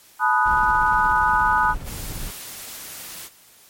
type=chord; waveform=sine; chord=B dominant seventh; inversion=third; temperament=equal with one note detuned; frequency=861.9 / 987.8 / 1244.5 / 1480 Hz; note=A5 / B5 / D#6 / F#6; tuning=-36 / 0 / 0 / 0 cents; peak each=-21 dBFS; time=0.19-1.75 s; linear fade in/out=50 ms
type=noise with tremolo; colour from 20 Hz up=brown; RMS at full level=-30 dBFS; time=0.45-2.32 s; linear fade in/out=20 ms; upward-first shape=square; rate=17 Hz; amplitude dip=30%
type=noise; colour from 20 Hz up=white; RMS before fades=-36 dBFS; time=1.84-3.3 s; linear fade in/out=50 ms
effects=white hiss -51 dBFS RMS until 3.69 s + MP3 64 kbps